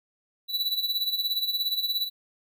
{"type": "tone with tremolo", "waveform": "square", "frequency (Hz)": 3951, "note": "B7", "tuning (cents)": 0, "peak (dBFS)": -23, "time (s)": [0.48, 2.1], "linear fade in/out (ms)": 50, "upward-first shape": "sine", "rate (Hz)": 17, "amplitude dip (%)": 70, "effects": []}